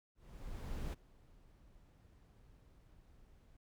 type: noise with ADSR envelope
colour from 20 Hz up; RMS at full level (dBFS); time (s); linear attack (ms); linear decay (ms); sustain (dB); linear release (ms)
brown; -40; 0.15-3.57; 780; 17; -23; 6
effects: none